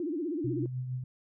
sine tone with vibrato, 320.4 Hz, E4, 49 cents flat, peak -30 dBFS, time 0-0.66 s, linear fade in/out 2 ms, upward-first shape sine, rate 16 Hz, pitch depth 200 cents each way
sine tone with tremolo, 127.2 Hz, C3, 48 cents flat, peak -30 dBFS, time 0.44-1.04 s, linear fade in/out 5 ms, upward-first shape triangle, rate 6.5 Hz, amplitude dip 50%
effects none

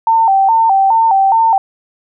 sine tone with vibrato, 838 Hz, G#5, 15 cents sharp, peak -7 dBFS, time 0.07-1.58 s, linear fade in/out 2 ms, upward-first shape square, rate 2.4 Hz, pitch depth 130 cents each way, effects none

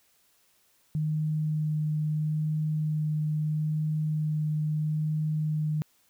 sine tone with vibrato, 153.6 Hz, D#3, 22 cents flat, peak -25 dBFS, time 0.95-5.82 s, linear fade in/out 0 ms, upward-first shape sine, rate 0.76 Hz, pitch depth 9 cents each way, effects white hiss -66 dBFS RMS until 6.09 s

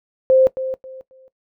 sine tone with echo, 523.3 Hz, C5, in tune, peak -9 dBFS, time 0.3-0.47 s, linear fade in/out 0 ms, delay 270 ms, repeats 3, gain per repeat -12 dB, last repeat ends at 1.28 s, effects noise-tail reverb RT60 0.1 s tail -18 dB re dry

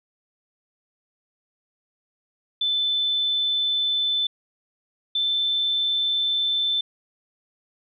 sine tone pair in turn, 3520 / 3536 Hz, A7 / A7, 0 / +8 cents, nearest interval unison, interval 8 cents, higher second, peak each -20 dBFS, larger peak neither, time 2.61-4.27 / 5.15-6.81 s, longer neither, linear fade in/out 5 ms, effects none

